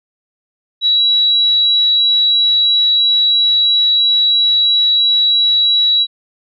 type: tone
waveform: sine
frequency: 3901 Hz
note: B7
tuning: 22 cents flat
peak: -9 dBFS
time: 0.81-6.07 s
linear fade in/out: 50 ms
effects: none